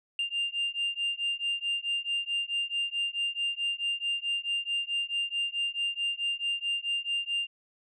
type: beating tone pair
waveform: sine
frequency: 2794 / 2798.6 Hz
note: F7 / F7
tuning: 0 / +3 cents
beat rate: 4.6 Hz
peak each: -30 dBFS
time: 0.19-7.47 s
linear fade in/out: 2 ms
effects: tanh soft clip ceiling -24 dBFS

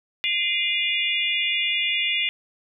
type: tone cluster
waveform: sine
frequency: 2073 / 2429 / 2846 / 3459 Hz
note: C7 / D#7 / F7 / A7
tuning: -17 / -42 / +32 / -30 cents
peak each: -27 / -26 / -25 / -28 dBFS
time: 0.24-2.29 s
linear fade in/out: 0 ms
effects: none

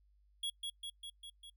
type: tone with echo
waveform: square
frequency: 3329 Hz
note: G#7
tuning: 3 cents sharp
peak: -36 dBFS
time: 0.43-0.5 s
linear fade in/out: 5 ms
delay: 200 ms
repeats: 5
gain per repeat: -3 dB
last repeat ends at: 1.5 s
effects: noise-tail reverb RT60 0.1 s tail -24 dB re dry + added 50 Hz sine -66 dBFS peak until 1.56 s

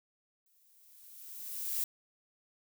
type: noise with exponential growth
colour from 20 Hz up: violet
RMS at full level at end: -32 dBFS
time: 0.46-1.84 s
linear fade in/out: 1 ms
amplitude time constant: 300 ms
effects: none

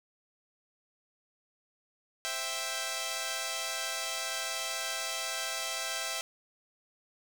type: chord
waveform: 5% pulse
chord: C major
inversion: none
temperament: equal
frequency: 523.3 / 659.3 / 784 Hz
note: C5 / E5 / G5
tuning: 0 / 0 / 0 cents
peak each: -30 / -24 / -27 dBFS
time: 2.25-6.21 s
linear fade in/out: 0 ms
effects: 8-bit

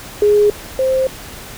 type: tone pair in turn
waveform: sine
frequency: 415.3 / 524.2 Hz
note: G#4 / C5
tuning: 0 / +3 cents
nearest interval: major third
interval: 403 cents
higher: second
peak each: -8 / -12 dBFS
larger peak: first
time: 0.22-0.5 / 0.79-1.07 s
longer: neither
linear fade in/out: 2 ms
effects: pink hiss -33 dBFS RMS until 1.57 s

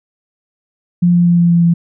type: tone with pitch steps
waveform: sine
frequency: 175.2 / 174.09 / 172.99 / 171.89 / 170.8 / 169.72 Hz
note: F3 / F3 / F3 / F3 / F3 / F3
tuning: +6 / -5 / -16 / -27 / -38 / -49 cents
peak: -7 dBFS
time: 1.02-1.74 s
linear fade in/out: 10 ms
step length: 120 ms
effects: none

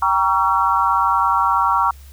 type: chord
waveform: sine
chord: G diminished seventh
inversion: none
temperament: just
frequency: 784 / 940.8 / 1128.9 / 1354.7 Hz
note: G5 / Bb5 / Db6 / Fb6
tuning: 0 / +16 / +31 / +47 cents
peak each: -23 / -18 / -18 / -20 dBFS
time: 0.02-1.91 s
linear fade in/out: 5 ms
effects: added 69 Hz sine -38 dBFS peak until 2.12 s + white hiss -50 dBFS RMS until 2.12 s

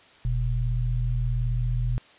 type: tone pair together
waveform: sine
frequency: 42.53 / 121.3 Hz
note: F1 / B2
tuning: -45 / -31 cents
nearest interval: octave + tritone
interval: 1814 cents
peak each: -25 dBFS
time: 0.25-1.98 s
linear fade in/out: 0 ms
effects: white hiss -53 dBFS RMS until 2.18 s + resampled to 8000 Hz

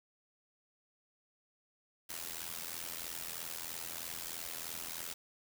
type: noise with amplitude modulation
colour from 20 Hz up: white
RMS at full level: -39 dBFS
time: 2.09-5.14 s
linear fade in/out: 10 ms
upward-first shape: sine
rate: 83.1 Hz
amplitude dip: 85%
effects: none

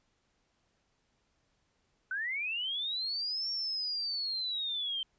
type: linear two-way sweep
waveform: sine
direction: up then down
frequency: 1480 to 5520 to 3102 Hz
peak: -32 dBFS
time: 2.11-5.03 s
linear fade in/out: 2 ms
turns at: 3.5 s
effects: pink hiss -75 dBFS RMS until 5.18 s + resampled to 16000 Hz

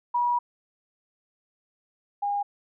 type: tone pair in turn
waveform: sine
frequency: 966 / 812.3 Hz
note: B5 / G#5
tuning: -39 / -39 cents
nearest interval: minor third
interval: 300 cents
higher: first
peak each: -21 / -24 dBFS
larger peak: first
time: 0.14-0.39 / 2.22-2.43 s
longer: first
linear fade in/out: 10 ms
effects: none

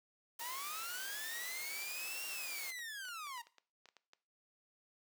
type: noise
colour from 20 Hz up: white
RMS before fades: -46 dBFS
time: 0.39-2.71 s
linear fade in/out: 5 ms
type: linear two-way sweep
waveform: sawtooth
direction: up then down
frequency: 913 to 2794 to 913 Hz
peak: -40 dBFS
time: 0.4-3.42 s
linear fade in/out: 10 ms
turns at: 2.26 s
type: clicks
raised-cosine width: 0.2 ms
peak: -40 dBFS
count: 12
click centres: 2.719 / 2.791 / 3.053 / 3.086 / 3.27 / 3.377 / 3.47 / 3.583 / 3.857 / 3.888 / 3.967 / 4.134 s
effects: noise-tail reverb RT60 0.4 s tail -18 dB re dry + high-pass 400 Hz 12 dB/octave

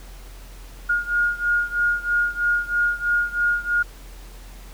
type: beating tone pair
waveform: sine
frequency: 1426 / 1429.1 Hz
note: F6 / F6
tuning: +36 / +39 cents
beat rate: 3.1 Hz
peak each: -21 / -23 dBFS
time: 0.89-3.83 s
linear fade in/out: 10 ms
effects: added 43 Hz sine -38 dBFS peak until 4.73 s + pink hiss -47 dBFS RMS until 4.73 s

